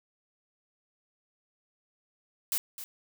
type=noise with echo; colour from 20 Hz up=blue; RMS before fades=-29 dBFS; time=2.52-2.58 s; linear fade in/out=0 ms; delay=260 ms; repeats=1; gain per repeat=-12 dB; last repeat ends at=2.84 s; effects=none